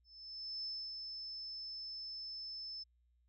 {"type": "tone with ADSR envelope", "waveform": "sine", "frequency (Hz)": 5260, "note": "E8", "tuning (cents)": -5, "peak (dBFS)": -39, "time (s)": [0.04, 2.84], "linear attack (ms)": 600, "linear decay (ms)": 280, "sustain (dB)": -4, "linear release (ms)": 16, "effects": ["added 60 Hz sine -70 dBFS peak until 3.28 s"]}